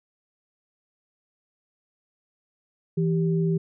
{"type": "tone pair together", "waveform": "sine", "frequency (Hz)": [164.82, 392], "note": ["E3", "G4"], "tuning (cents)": [0, 0], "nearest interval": "octave + minor third", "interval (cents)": 1500, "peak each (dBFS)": [-21, -27], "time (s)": [2.97, 3.58], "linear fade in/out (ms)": 10, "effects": []}